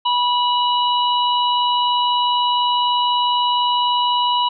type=harmonic tone; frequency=977 Hz; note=B5; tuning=19 cents flat; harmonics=1 / 3 / 4; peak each=-16 / -21 / -26 dBFS; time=0.05-4.49 s; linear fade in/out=10 ms; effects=none